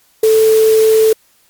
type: tone in noise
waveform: sine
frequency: 440 Hz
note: A4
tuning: in tune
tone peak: -6 dBFS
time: 0.23-1.13 s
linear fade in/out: 5 ms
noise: white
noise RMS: -24 dBFS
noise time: 0.23-1.13 s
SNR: +15 dB
effects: white hiss -53 dBFS RMS until 1.49 s + MP3 96 kbps